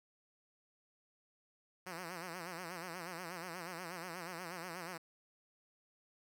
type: tone with vibrato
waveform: 5% pulse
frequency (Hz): 174.6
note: F3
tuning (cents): 0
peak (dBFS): -32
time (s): 1.86-4.98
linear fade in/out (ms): 10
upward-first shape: sine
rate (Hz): 8.3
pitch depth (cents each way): 120
effects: none